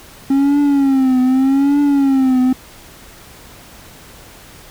triangle tone with vibrato, 270.6 Hz, C#4, 42 cents flat, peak -8 dBFS, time 0.3-2.53 s, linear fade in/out 5 ms, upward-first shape triangle, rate 0.83 Hz, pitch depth 120 cents each way, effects pink hiss -40 dBFS RMS until 4.7 s

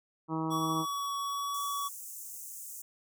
harmonic tone, 160.1 Hz, D#3, 50 cents sharp, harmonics 1 / 2 / 3 / 4 / 5 / 6 / 7 / 8, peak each -36 / -33 / -44 / -46 / -43 / -39 / -41 / -46 dBFS, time 0.28-0.86 s, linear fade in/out 50 ms
square tone with vibrato, 1130 Hz, C#6, 33 cents sharp, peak -33 dBFS, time 0.5-1.89 s, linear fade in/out 20 ms, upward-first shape triangle, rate 1.1 Hz, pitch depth 9 cents each way
pink high-pass noise, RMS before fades -44 dBFS, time 1.54-2.82 s, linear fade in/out 5 ms, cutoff 6500 Hz, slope 48 dB/octave
effects none

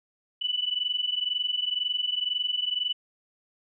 sine tone pair together, 2960 / 2982 Hz, F#7 / F#7, 0 / +13 cents, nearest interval unison, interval 13 cents, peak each -29 / -28 dBFS, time 0.41-2.93 s, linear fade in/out 10 ms, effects none

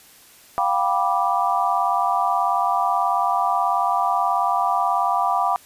sine chord, G dominant seventh, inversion third, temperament just, 705.6 / 784 / 980 / 1176 Hz, F5 / G5 / B5 / D6, +18 / 0 / -14 / +2 cents, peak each -23 dBFS, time 0.58-5.56 s, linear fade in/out 0 ms, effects white hiss -49 dBFS RMS until 5.65 s + resampled to 32000 Hz

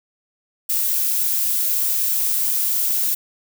violet noise, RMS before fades -20 dBFS, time 0.69-3.15 s, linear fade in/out 10 ms, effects none

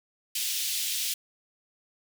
pink high-pass noise, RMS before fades -30 dBFS, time 0.35-1.14 s, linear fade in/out 5 ms, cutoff 2900 Hz, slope 24 dB/octave, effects none

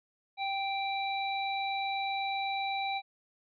harmonic tone, 784 Hz, G5, in tune, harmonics 1 / 3 / 5, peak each -32 / -37 / -39 dBFS, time 0.37-3.02 s, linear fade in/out 50 ms, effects none

